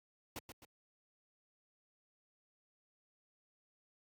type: noise with echo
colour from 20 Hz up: pink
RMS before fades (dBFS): -43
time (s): 0.36-0.39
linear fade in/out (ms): 2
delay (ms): 130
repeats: 2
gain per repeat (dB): -7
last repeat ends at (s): 0.65
effects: high-pass 80 Hz 12 dB/octave + Opus 48 kbps